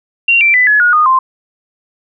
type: tone with pitch steps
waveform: sine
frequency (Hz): 2759 / 2347 / 1996.5 / 1698.4 / 1444.7 / 1229 / 1045.5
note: F7 / D7 / B6 / G#6 / F#6 / D#6 / C6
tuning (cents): -22 / -2 / +18 / +38 / -42 / -22 / -2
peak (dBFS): -6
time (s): 0.28-1.19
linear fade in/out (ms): 5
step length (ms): 130
effects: none